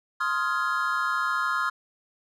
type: chord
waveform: triangle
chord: F minor seventh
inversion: second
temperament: just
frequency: 1047.7 / 1257.2 / 1396.9 / 1676.3 Hz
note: C6 / Eb6 / F6 / Ab6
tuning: +2 / +18 / 0 / +16 cents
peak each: -28 / -27 / -26 / -31 dBFS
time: 0.2-1.7 s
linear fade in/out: 10 ms
effects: none